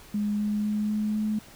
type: tone with pitch steps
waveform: sine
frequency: 207.7 / 209.3 / 210.8 / 212.4 / 214 Hz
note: G#3 / G#3 / G#3 / G#3 / A3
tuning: 0 / +14 / +26 / +39 / -48 cents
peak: -24 dBFS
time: 0.14-1.39 s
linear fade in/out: 5 ms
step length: 250 ms
effects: pink hiss -50 dBFS RMS until 1.55 s